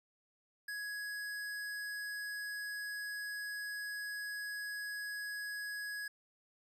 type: tone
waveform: square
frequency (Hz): 1670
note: G#6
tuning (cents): +9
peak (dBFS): -40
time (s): 0.68-6.08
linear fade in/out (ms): 5
effects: resampled to 32000 Hz